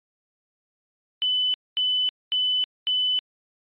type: tone bursts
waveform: sine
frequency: 3006 Hz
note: F#7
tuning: 27 cents sharp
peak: -20 dBFS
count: 4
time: 1.22-3.19 s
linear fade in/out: 0 ms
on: 320 ms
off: 230 ms
effects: resampled to 8000 Hz